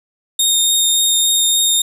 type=tone with vibrato; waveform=20% pulse; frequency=3687 Hz; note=A#7; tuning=20 cents flat; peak=-6 dBFS; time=0.39-1.82 s; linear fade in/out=5 ms; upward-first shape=triangle; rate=3.5 Hz; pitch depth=12 cents each way; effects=none